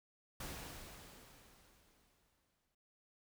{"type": "noise with exponential decay", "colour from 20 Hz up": "pink", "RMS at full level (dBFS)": -45, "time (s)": [0.4, 2.75], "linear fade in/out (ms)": 5, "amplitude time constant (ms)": 510, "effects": []}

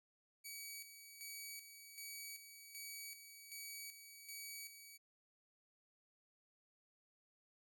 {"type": "tone with tremolo", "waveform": "10% pulse", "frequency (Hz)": 2271, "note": "C#7", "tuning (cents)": 41, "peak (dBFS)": -39, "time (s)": [0.44, 4.98], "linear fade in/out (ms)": 20, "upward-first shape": "square", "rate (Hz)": 1.3, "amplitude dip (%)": 60, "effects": []}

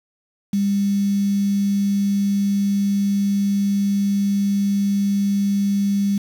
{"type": "tone with quantisation", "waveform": "sine", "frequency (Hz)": 200, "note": "G3", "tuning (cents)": 35, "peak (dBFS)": -16, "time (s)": [0.53, 6.18], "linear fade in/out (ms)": 5, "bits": 6, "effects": []}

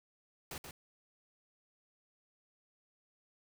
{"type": "noise with echo", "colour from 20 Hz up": "pink", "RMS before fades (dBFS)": -44, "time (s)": [0.51, 0.58], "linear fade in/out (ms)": 2, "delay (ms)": 130, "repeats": 1, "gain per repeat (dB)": -5, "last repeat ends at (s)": 0.71, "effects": []}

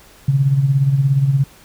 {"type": "tone with tremolo", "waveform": "sine", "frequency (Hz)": 137.4, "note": "C#3", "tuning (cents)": -15, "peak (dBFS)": -9, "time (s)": [0.28, 1.44], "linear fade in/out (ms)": 5, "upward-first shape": "sine", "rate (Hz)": 17, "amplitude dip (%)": 60, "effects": ["pink hiss -46 dBFS RMS until 1.64 s"]}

